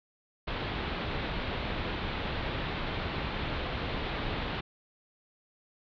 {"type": "low-pass noise", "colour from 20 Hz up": "pink", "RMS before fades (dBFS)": -34, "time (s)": [0.47, 4.61], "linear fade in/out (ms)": 10, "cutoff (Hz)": 4000, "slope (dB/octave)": 48, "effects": []}